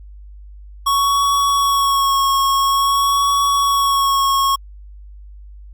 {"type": "tone with vibrato", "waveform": "square", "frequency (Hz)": 1108.7, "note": "C#6", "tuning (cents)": 0, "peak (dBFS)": -14, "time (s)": [0.86, 4.56], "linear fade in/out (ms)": 10, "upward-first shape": "sine", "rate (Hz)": 0.49, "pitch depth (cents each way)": 23, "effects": ["added 50 Hz sine -35 dBFS peak until 5.73 s", "Opus 48 kbps"]}